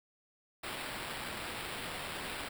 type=noise with sample-and-hold; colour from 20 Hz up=white; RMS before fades=-41 dBFS; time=0.63-2.49 s; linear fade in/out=10 ms; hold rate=6300 Hz; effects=none